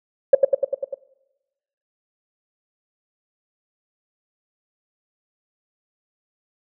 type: tone with echo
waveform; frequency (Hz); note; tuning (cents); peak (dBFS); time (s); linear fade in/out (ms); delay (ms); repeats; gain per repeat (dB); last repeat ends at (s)
sine; 547; C#5; -23; -4; 0.33-0.35; 5; 99; 6; -3; 0.944
effects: noise-tail reverb RT60 1.0 s tail -20 dB re dry + tanh soft clip ceiling 0 dBFS